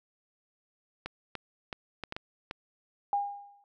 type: clicks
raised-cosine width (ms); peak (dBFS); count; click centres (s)
0.3; -20; 7; 1.06 / 1.353 / 1.728 / 2.037 / 2.124 / 2.165 / 2.511
type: tone with exponential decay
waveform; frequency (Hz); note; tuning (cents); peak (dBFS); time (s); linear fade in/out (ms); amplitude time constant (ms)
sine; 809; G#5; -46; -23; 3.13-3.64; 1; 110
effects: none